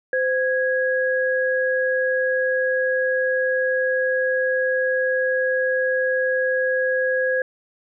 sine tone pair together, 516 / 1655.3 Hz, C5 / G#6, -24 / -6 cents, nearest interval octave + minor sixth, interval 2018 cents, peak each -20 / -22 dBFS, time 0.13-7.42 s, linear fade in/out 2 ms, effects none

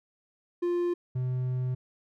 triangle tone pair in turn, 350 / 127.08 Hz, F4 / B2, +4 / +50 cents, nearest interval octave + tritone, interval 1754 cents, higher first, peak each -23 / -25 dBFS, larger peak first, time 0.62-0.94 / 1.15-1.75 s, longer second, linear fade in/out 10 ms, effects none

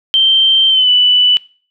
sine tone with pitch glide, 3133 to 2978 Hz, G7 to F#7, -2 to +11 cents, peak -7 dBFS, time 0.14-1.37 s, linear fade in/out 0 ms, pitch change -87 cents, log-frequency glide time 0.69-0.89 s, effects noise-tail reverb RT60 0.4 s tail -21 dB re dry

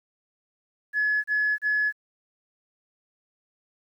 sine tone bursts, 1702 Hz, G#6, 42 cents sharp, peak -20 dBFS, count 3, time 0.93-1.926 s, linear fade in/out 50 ms, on 310 ms, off 33 ms, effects tanh soft clip ceiling -16 dBFS + 10-bit

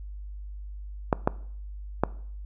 clicks, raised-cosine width 1 ms, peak -6 dBFS, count 3, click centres 1.128 / 1.275 / 2.036 s, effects noise-tail reverb RT60 0.6 s tail -20 dB re dry + added 50 Hz sine -36 dBFS peak until 2.45 s

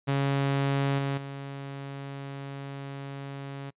sawtooth tone with level steps, 138.59 Hz, C#3, in tune, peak -20 / -23 / -32 dBFS, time 0.07-3.71 s, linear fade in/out 20 ms, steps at 0.98 / 1.17 s, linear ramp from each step 10 ms, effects noise-tail reverb RT60 0.1 s tail -26 dB re dry + resampled to 8000 Hz

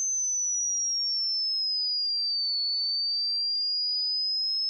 sine linear two-way sweep, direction down then up, 6250 to 4435 to 5210 Hz, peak -25 dBFS, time 0-4.69 s, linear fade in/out 0 ms, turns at 2.6 s, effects none

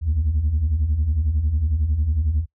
sine beating tone pair, 68.2 / 79.2 Hz, C#2 / D#2, -28 / +31 cents, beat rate 11 Hz, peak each -23 / -17 dBFS, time 0.01-2.46 s, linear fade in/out 50 ms, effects noise-tail reverb RT60 0.1 s tail -22 dB re dry + tanh soft clip ceiling -14 dBFS

